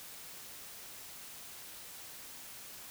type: silence
effects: white hiss -49 dBFS RMS until 2.9 s